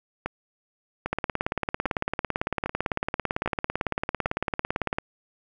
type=two click trains; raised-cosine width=0.5 ms; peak=-10 / -13 dBFS; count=70 / 6; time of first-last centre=1.13-4.985 / 0.26-4.26 s; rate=17.9 / 1.25 Hz; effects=none